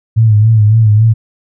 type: tone with vibrato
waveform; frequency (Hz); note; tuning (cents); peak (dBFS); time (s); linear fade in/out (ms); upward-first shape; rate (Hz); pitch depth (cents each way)
sine; 108.9; A2; -17; -4; 0.16-1.14; 20; sine; 3.6; 69
effects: none